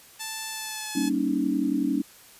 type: tone with pitch glide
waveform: 5% pulse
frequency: 880 to 856.4 Hz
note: A5 to A5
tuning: 0 to -47 cents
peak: -20 dBFS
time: 0.19-1.1 s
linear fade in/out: 20 ms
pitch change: -47 cents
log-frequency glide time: 0.5-0.95 s
type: chord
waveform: sine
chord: Eb dominant seventh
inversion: first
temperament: just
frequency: 194.45 / 233.3 / 280 / 311.1 Hz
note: G3 / Bb3 / Db4 / Eb4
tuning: -14 / +2 / +18 / 0 cents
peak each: -31 / -30 / -25 / -28 dBFS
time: 0.95-2.02 s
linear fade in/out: 10 ms
effects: white hiss -51 dBFS RMS until 2.39 s + resampled to 32000 Hz